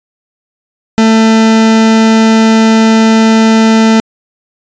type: tone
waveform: 40% pulse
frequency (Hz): 222.4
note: A3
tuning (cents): +19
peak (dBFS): -3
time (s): 0.98-4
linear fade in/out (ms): 0
effects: resampled to 16000 Hz